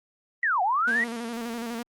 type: linear two-way sweep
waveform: sine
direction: down then up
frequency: 1975.5 to 698.5 to 1975.5 Hz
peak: -21 dBFS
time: 0.43-1.04 s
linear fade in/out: 2 ms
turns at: 0.62 s
type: tone with vibrato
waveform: sawtooth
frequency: 233.1 Hz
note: A#3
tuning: in tune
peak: -27 dBFS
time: 0.87-1.83 s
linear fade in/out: 10 ms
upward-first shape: square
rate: 12 Hz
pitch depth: 43 cents each way
effects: Opus 32 kbps